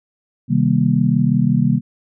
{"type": "chord", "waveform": "sine", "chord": "C minor seventh", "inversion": "none", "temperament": "just", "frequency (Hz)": [130.81, 156.98, 196.22, 235.5], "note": ["C3", "Eb3", "G3", "Bb3"], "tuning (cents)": [0, 16, 2, 18], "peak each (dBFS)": -18, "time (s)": [0.48, 1.81], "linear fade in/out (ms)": 50, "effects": []}